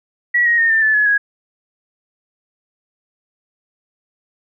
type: tone with pitch steps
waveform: sine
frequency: 1931 / 1882.5 / 1835.3 / 1789.2 / 1744.3 / 1700.6 / 1657.9 Hz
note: B6 / A#6 / A#6 / A6 / A6 / G#6 / G#6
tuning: -39 / +16 / -27 / +28 / -16 / +41 / -3 cents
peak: -11 dBFS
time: 0.34-1.18 s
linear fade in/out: 10 ms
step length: 120 ms
effects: none